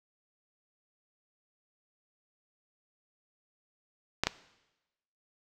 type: clicks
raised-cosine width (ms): 0.2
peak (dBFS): -8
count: 2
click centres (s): 4.236 / 4.27
effects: noise-tail reverb RT60 1.0 s tail -18 dB re dry